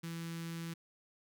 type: tone with notch filter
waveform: sawtooth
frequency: 166.4 Hz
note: E3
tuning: 17 cents sharp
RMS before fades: -42 dBFS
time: 0.03-0.74 s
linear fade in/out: 10 ms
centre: 650 Hz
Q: 0.55
effects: none